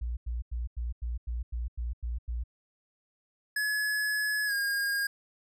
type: tone bursts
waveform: sine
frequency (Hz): 59.2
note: A#1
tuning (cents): +27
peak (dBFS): -30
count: 10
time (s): 0.01-2.438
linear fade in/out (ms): 10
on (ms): 160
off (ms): 92
type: tone with pitch glide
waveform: square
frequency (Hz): 1700 to 1623.2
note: G#6 to G#6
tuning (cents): +40 to -40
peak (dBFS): -28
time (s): 3.56-5.07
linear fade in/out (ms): 5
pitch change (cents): -80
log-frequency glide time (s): 4.46-4.53
effects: none